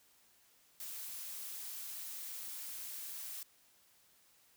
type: noise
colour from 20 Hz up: blue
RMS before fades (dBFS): -45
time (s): 0.8-3.43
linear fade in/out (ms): 2
effects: white hiss -68 dBFS RMS until 4.56 s